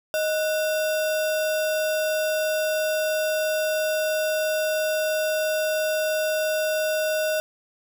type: tone with sample-and-hold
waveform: sine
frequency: 623 Hz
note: D#5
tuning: 2 cents sharp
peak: -21 dBFS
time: 0.14-7.4 s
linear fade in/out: 0 ms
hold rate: 2100 Hz
effects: none